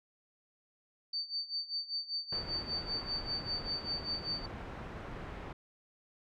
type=tone with tremolo; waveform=sine; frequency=4579 Hz; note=D8; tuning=45 cents flat; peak=-32 dBFS; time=1.13-4.46 s; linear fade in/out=5 ms; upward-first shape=sine; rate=5.1 Hz; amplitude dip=85%
type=low-pass noise; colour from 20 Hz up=pink; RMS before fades=-44 dBFS; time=2.32-5.53 s; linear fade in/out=5 ms; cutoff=1800 Hz; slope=12 dB/octave
effects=none